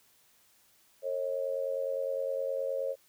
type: tone with amplitude modulation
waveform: sine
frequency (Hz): 542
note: C#5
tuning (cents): -39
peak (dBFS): -26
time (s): 1.02-2.96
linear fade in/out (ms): 50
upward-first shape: sine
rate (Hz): 89.7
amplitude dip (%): 85
effects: white hiss -65 dBFS RMS until 3.08 s